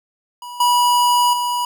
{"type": "tone with level steps", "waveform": "square", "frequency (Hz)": 974, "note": "B5", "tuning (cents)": -24, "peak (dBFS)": [-31, -13, -19], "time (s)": [0.42, 1.65], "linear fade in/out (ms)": 2, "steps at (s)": [0.6, 1.33], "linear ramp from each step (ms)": 5, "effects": []}